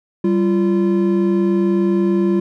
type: tone pair together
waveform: triangle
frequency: 194.35 / 344.5 Hz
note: G3 / F4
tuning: -15 / -24 cents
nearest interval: minor seventh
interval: 991 cents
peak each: -14 dBFS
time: 0.24-2.4 s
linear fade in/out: 5 ms
effects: none